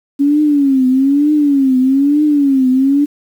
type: tone with vibrato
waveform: sine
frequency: 277.9 Hz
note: C#4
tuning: 4 cents sharp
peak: -8 dBFS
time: 0.19-3.06 s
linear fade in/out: 20 ms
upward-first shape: triangle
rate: 1.1 Hz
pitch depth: 160 cents each way
effects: 7-bit